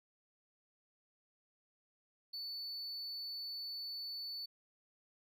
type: tone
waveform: triangle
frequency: 4480 Hz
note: C#8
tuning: 18 cents sharp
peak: -40 dBFS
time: 2.33-4.46 s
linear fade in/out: 10 ms
effects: none